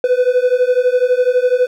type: beating tone pair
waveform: triangle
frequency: 493.9 / 505.9 Hz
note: B4 / B4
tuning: 0 / +42 cents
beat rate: 12 Hz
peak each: -12 dBFS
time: 0.04-1.67 s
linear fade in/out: 2 ms
effects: none